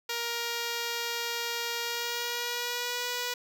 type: tone with pitch glide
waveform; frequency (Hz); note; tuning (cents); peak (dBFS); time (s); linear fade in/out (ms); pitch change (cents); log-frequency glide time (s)
5% pulse; 470 to 488.5; A#4 to B4; +14 to -19; -19; 0.09-3.34; 5; +67; 1.8-3.09
effects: none